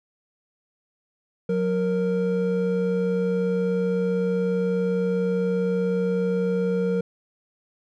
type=tone pair together; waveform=triangle; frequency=182.1 / 466.2 Hz; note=F#3 / A#4; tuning=-27 / 0 cents; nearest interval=octave + major third; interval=1627 cents; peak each=-22 / -21 dBFS; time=1.49-7.01 s; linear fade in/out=5 ms; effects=none